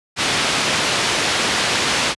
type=low-pass noise; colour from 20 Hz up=white; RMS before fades=-19 dBFS; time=0.16-2.15 s; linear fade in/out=50 ms; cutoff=4200 Hz; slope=12 dB/octave; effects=high-pass 80 Hz 12 dB/octave + resampled to 24000 Hz